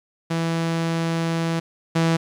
sawtooth tone pair in turn, 165.3 / 164.55 Hz, E3 / E3, +5 / -3 cents, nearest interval unison, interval 8 cents, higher first, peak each -17 / -13 dBFS, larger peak second, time 0.3-1.6 / 1.95-2.17 s, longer first, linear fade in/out 10 ms, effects low-pass 7000 Hz 12 dB/octave + 9-bit

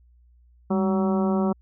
harmonic tone with a mistuned harmonic, 188.5 Hz, F#3, 32 cents sharp, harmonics 1 / 2 / 3 / 4 / 5 / 6 / 7, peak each -21 / -27 / -31 / -33 / -35 / -37 / -38 dBFS, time 0.7-1.53 s, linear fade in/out 10 ms, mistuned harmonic 1, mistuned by +88 cents, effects added 60 Hz sine -53 dBFS peak until 1.61 s

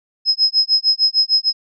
sine tone with tremolo, 5120 Hz, D#8, 49 cents sharp, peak -9 dBFS, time 0.25-1.53 s, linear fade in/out 50 ms, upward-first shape sine, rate 6.6 Hz, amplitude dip 100%, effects none

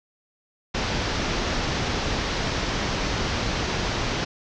pink low-pass noise, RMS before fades -26 dBFS, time 0.74-4.25 s, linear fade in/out 10 ms, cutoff 6100 Hz, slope 48 dB/octave, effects none

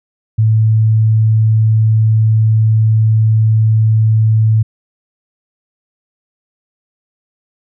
sine tone, 110 Hz, A2, in tune, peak -7 dBFS, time 0.38-4.63 s, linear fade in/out 10 ms, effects none

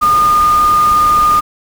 sine tone in noise, 1218 Hz, D#6, 37 cents flat, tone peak -7 dBFS, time 0.01-1.41 s, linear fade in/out 20 ms, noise pink, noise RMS -24 dBFS, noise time 0.01-1.41 s, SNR +14 dB, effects none

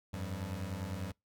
25% pulse beating tone pair, 87.31 / 97.31 Hz, F2 / G2, 0 / -12 cents, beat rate 10 Hz, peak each -37 / -36 dBFS, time 0.13-1.12 s, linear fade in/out 10 ms, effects noise-tail reverb RT60 0.2 s tail -26 dB re dry

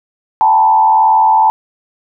sine tone with frequency modulation, 878 Hz, A5, 4 cents flat, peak -6 dBFS, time 0.41-1.5 s, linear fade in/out 0 ms, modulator 81.9 Hz, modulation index 0.86, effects none

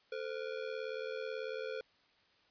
square ring-modulated tone, 479.8 Hz, A#4, 50 cents sharp, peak -36 dBFS, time 0.12-1.81 s, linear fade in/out 0 ms, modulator 39.1 Hz, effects white hiss -69 dBFS RMS until 2.5 s + resampled to 11025 Hz

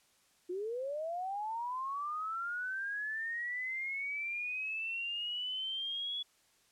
sine linear sweep, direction up, 346.3 to 3400 Hz, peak -35 dBFS, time 0.49-6.23 s, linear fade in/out 10 ms, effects white hiss -69 dBFS RMS until 6.71 s + low-pass 10000 Hz 12 dB/octave

